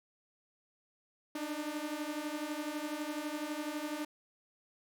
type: beating tone pair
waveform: sawtooth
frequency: 293.7 / 305.7 Hz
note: D4 / D#4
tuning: 0 / -30 cents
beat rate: 12 Hz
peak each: -36 / -35 dBFS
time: 1.35-4.05 s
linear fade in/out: 5 ms
effects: none